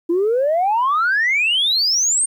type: exponential sweep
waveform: sine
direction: up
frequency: 328.5 to 8870 Hz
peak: -13 dBFS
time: 0.09-2.26 s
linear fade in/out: 10 ms
effects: tanh soft clip ceiling -11 dBFS + 9-bit